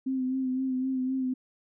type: tone with vibrato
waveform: sine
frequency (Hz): 260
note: C4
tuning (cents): -11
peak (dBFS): -26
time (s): 0.06-1.34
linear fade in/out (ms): 10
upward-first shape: sine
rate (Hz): 3.9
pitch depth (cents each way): 32
effects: none